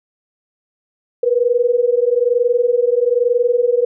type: tone pair together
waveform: sine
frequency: 473.8 / 494.9 Hz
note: A#4 / B4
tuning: +28 / +4 cents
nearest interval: minor second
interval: 76 cents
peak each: -15 dBFS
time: 1.23-3.85 s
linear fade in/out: 5 ms
effects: none